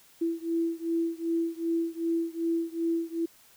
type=beating tone pair; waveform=sine; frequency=331.6 / 334.2 Hz; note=E4 / E4; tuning=+10 / +24 cents; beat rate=2.6 Hz; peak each=-29 / -30 dBFS; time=0.21-3.26 s; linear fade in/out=10 ms; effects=white hiss -58 dBFS RMS until 3.56 s